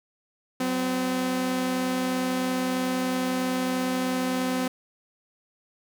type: tone pair together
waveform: sawtooth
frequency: 185.1 / 256.1 Hz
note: F#3 / C4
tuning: +1 / -37 cents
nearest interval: tritone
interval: 562 cents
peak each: -29 / -21 dBFS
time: 0.6-4.68 s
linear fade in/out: 5 ms
effects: none